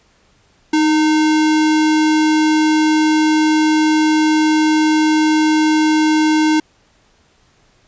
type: tone with sample-and-hold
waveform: sine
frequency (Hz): 311.1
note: D#4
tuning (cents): 0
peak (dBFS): -10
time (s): 0.73-6.6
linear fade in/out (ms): 5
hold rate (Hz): 1225
effects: pink hiss -55 dBFS RMS until 7.87 s + resampled to 16000 Hz